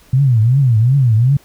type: tone with vibrato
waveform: sine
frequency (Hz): 123.47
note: B2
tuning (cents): 0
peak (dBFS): -8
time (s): 0.13-1.37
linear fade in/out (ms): 5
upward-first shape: triangle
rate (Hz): 2.7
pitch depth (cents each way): 270
effects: pink hiss -48 dBFS RMS until 1.44 s